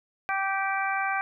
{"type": "harmonic tone", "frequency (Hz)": 389.4, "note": "G4", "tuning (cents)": -12, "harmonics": [2, 3, 4, 5, 6], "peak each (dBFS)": [-29, -32, -30, -37, -33], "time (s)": [0.29, 1.21], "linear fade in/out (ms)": 0, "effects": []}